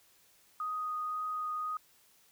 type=tone with vibrato; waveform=sine; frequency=1244.5 Hz; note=D#6; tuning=in tune; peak=-33 dBFS; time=0.6-1.77 s; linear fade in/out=2 ms; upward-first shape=triangle; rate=1.9 Hz; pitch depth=9 cents each way; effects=white hiss -65 dBFS RMS until 2.31 s